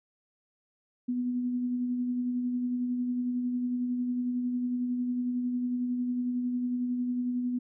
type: tone with tremolo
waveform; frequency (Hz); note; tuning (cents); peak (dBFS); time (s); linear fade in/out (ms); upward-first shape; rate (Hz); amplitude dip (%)
sine; 246.9; B3; 0; -26; 1.08-7.59; 10; sine; 11; 30
effects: none